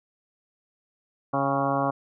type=harmonic tone with a mistuned harmonic; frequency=138.59 Hz; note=C#3; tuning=in tune; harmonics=1 / 2 / 3 / 4 / 5 / 6 / 7 / 8 / 9 / 10; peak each=-32 / -29 / -37 / -29 / -30 / -30 / -34 / -29 / -38 / -37 dBFS; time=1.33-1.91 s; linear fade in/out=10 ms; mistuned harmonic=6; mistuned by=-33 cents; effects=none